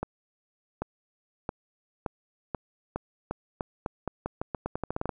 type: accelerating click train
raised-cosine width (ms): 1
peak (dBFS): -16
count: 21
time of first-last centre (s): 0.03-5.093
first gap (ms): 790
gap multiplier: 0.85
effects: none